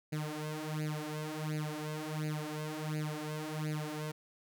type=tone with flanger; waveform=sawtooth; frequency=153.3 Hz; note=D#3; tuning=25 cents flat; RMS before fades=-38 dBFS; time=0.12-4.12 s; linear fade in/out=10 ms; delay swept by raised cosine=0.44 to 4.64 ms; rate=1.4 Hz; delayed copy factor=+0.9; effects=none